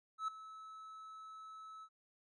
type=tone with ADSR envelope; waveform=triangle; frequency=1300 Hz; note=E6; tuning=24 cents flat; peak=-32 dBFS; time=0.18-1.89 s; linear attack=99 ms; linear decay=7 ms; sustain=-16 dB; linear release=62 ms; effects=resampled to 22050 Hz